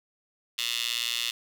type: tone with high-pass filter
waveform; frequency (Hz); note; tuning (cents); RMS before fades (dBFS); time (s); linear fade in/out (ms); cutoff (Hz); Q
15% pulse; 118.2; A#2; +24; -30; 0.58-1.31; 5; 3200; 3.2
effects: none